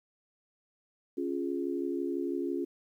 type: chord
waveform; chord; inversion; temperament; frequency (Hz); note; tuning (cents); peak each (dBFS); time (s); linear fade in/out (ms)
sine; Db major; none; equal; 277.2 / 349.2 / 415.3; Db4 / F4 / Ab4; 0 / 0 / 0; -34 / -33 / -38; 1.17-2.65; 10
effects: 11-bit